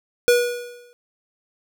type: tone with exponential decay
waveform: square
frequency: 484.3 Hz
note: B4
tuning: 34 cents flat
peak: -11 dBFS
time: 0.28-0.93 s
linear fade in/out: 0 ms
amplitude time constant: 140 ms
effects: none